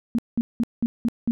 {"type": "tone bursts", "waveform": "sine", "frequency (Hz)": 233.1, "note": "A#3", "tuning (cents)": 0, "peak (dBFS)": -18, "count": 6, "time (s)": [0.15, 1.31], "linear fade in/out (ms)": 0, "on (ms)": 35, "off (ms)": 190, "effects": []}